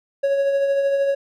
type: tone with tremolo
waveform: triangle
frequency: 554.4 Hz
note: C#5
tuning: in tune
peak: -13 dBFS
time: 0.23-1.15 s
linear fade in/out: 10 ms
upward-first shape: triangle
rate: 13 Hz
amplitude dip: 40%
effects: none